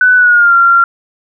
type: tone with pitch glide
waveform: sine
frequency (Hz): 1496 to 1379.8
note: F#6 to F6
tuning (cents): +19 to -21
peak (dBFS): -4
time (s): 0.01-0.84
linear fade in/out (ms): 2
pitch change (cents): -140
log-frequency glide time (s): 0.16-0.54
effects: none